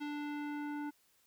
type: tone with low-pass filter sweep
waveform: square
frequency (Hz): 293.7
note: D4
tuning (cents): 0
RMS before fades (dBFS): -40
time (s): 0-0.91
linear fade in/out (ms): 20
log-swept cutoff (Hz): 3400 to 1400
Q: 1.2
effects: white hiss -71 dBFS RMS until 1.26 s